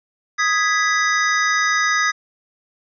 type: chord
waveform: square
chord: G# minor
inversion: second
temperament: equal with one note detuned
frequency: 1249.6 / 1661.2 / 1975.5 Hz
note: D#6 / G#6 / B6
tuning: +7 / 0 / 0 cents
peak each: -21 dBFS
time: 0.38-2.12 s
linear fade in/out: 20 ms
effects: resampled to 16000 Hz